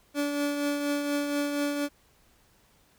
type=tone with tremolo; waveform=30% pulse; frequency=288.5 Hz; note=D4; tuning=31 cents flat; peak=-22 dBFS; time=0.14-1.89 s; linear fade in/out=50 ms; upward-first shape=triangle; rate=4.2 Hz; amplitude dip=45%; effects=pink hiss -63 dBFS RMS until 2.98 s